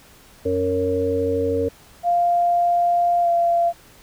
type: harmonic tone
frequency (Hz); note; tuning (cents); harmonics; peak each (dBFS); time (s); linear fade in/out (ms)
92.5; F#2; 0; 1 / 3 / 5 / 6; -28 / -26 / -20 / -27; 0.45-1.69; 10
type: tone with pitch glide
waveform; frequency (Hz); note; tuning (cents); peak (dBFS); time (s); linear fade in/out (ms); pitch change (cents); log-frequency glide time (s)
sine; 697 to 686.2; F5 to F5; -4 to -31; -15; 2.03-3.73; 50; -27; 3.22-3.28
effects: pink hiss -49 dBFS RMS until 4.02 s